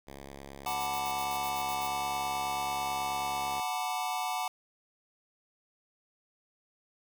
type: tone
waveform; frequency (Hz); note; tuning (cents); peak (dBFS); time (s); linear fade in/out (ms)
5% pulse; 69.2; C#2; -2; -33; 0.07-3.61; 5
type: chord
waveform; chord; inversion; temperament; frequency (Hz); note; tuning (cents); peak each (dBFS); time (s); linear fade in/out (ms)
square; B minor seventh; second; equal; 740 / 880 / 987.8 / 1174.7; F#5 / A5 / B5 / D6; 0 / 0 / 0 / 0; -35 / -37 / -40 / -40; 0.66-4.48; 2
type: noise bursts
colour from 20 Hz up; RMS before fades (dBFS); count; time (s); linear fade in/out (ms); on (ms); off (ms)
violet; -43; 10; 0.68-1.87; 0; 56; 70
effects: none